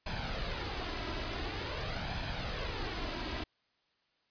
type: noise with flanger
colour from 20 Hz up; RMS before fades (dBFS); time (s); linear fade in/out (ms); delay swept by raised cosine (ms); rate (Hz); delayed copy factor
pink; -37; 0.06-3.44; 5; 1.2 to 3.1; 0.47; +0.5
effects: white hiss -75 dBFS RMS until 4.3 s + resampled to 11025 Hz